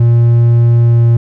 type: tone with pitch glide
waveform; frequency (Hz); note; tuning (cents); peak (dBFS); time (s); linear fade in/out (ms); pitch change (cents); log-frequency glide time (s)
triangle; 117.9 to 117.15; A#2 to A#2; +20 to +9; -3; 0-1.17; 5; -11; 0.81-1.06
effects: none